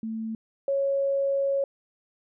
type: tone pair in turn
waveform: sine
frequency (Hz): 222.5 / 552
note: A3 / C#5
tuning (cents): +20 / -7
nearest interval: octave + major third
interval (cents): 1573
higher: second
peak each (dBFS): -29 / -22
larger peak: second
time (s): 0.03-0.35 / 0.68-1.64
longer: second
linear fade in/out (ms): 2
effects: none